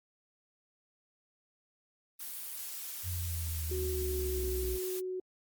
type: noise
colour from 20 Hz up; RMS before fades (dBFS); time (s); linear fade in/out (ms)
blue; -41; 2.19-5.01; 20
type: linear sweep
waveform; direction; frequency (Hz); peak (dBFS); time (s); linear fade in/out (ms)
sine; down; 89.8 to 60.3; -34; 3.03-4.79; 50
type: tone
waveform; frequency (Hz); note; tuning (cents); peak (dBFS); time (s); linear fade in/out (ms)
sine; 370; F#4; 0; -34; 3.71-5.2; 5
effects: Opus 32 kbps